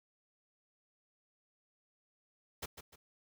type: noise with echo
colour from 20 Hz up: pink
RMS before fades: -41 dBFS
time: 2.62-2.66 s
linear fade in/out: 10 ms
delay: 150 ms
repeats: 2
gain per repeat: -9 dB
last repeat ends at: 2.96 s
effects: none